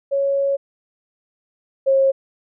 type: tone pair in turn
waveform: sine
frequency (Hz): 554.4 / 539.9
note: C#5 / C#5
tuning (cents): 0 / -46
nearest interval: unison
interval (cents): 46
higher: first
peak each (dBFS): -16 / -12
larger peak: second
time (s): 0.11-0.57 / 1.86-2.12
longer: first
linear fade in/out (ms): 20
effects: none